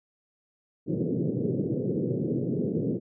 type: band-pass noise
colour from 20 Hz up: pink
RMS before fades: -28 dBFS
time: 0.86-3 s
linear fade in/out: 50 ms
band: 120 to 480 Hz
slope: 48 dB/octave
effects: none